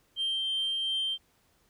sine tone with tremolo, 3149 Hz, G7, 7 cents sharp, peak -25 dBFS, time 0.16-1.18 s, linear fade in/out 50 ms, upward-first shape triangle, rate 2.8 Hz, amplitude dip 25%, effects tanh soft clip ceiling -25 dBFS + pink hiss -68 dBFS RMS until 1.69 s

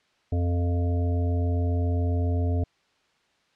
harmonic tone, 87.31 Hz, F2, in tune, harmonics 1 / 3 / 5 / 7 / 8, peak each -22 / -32 / -36 / -39 / -40 dBFS, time 0.32-2.64 s, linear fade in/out 5 ms, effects white hiss -66 dBFS RMS until 3.55 s + low-pass 4000 Hz 12 dB/octave

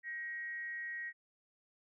sine tone with frequency modulation, 1890 Hz, A#6, 23 cents sharp, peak -39 dBFS, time 0.03-1.13 s, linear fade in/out 50 ms, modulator 303 Hz, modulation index 0.3, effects none

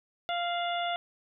harmonic tone with a mistuned harmonic, 695 Hz, F5, 9 cents flat, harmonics 1 / 2 / 3 / 4 / 5, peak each -30 / -37 / -40 / -40 / -38 dBFS, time 0.29-0.96 s, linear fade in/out 0 ms, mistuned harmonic 4, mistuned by +45 cents, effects none

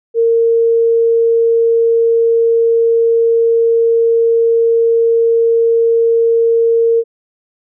sine tone, 460 Hz, A#4, 23 cents flat, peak -8 dBFS, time 0.14-7.04 s, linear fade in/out 50 ms, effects none

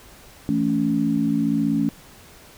sine chord, A major, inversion second, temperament equal with one note detuned, 164.81 / 220 / 281.1 Hz, E3 / A3 / C#4, 0 / 0 / +24 cents, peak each -26 / -22 / -21 dBFS, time 0.49-1.89 s, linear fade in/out 0 ms, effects pink hiss -47 dBFS RMS until 2.57 s

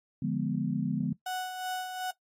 sine chord, D diminished seventh, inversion none, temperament equal, 146.83 / 174.61 / 207.7 / 246.9 Hz, D3 / F3 / Ab3 / Cb4, 0 / 0 / 0 / 0 cents, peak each -33 dBFS, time 0.22-1.13 s, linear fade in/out 5 ms
35% pulse tone with tremolo, 740 Hz, F#5, in tune, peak -29 dBFS, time 1.26-2.11 s, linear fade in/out 5 ms, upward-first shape sine, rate 2.7 Hz, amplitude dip 50%
effects noise-tail reverb RT60 0.1 s tail -17 dB re dry + AAC 48 kbps

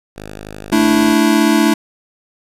5% pulse tone, 51.91 Hz, G#1, in tune, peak -18 dBFS, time 0.16-1.13 s, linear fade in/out 5 ms
square chord, A suspended fourth, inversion none, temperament equal, 220 / 293.7 / 329.6 Hz, A3 / D4 / E4, 0 / 0 / 0 cents, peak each -15 dBFS, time 0.72-1.74 s, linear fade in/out 5 ms
effects resampled to 32000 Hz

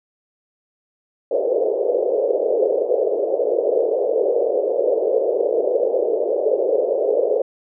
pink band-pass noise, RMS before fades -19 dBFS, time 1.31-7.42 s, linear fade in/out 5 ms, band 420 to 570 Hz, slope 48 dB/octave, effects none

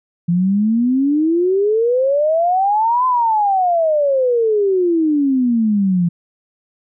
sine exponential two-way sweep, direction up then down, 168.6 to 1030 to 168.6 Hz, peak -12 dBFS, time 0.28-6.09 s, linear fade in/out 10 ms, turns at 3.06 s, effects none

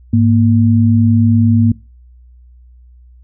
sine tone pair together, 103.83 / 233.1 Hz, G#2 / A#3, 0 / 0 cents, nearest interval octave + major second, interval 1400 cents, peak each -10 dBFS, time 0.13-1.72 s, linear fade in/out 5 ms, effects noise-tail reverb RT60 0.3 s tail -22 dB re dry + added 61 Hz sine -39 dBFS peak until 3.23 s

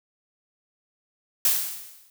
blue noise with exponential decay, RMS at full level -18 dBFS, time 1.45-2.1 s, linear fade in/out 2 ms, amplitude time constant 140 ms, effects none

